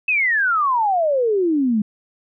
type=exponential sweep; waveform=sine; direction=down; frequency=2637 to 203.4 Hz; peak=-15 dBFS; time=0.08-1.82 s; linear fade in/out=5 ms; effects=none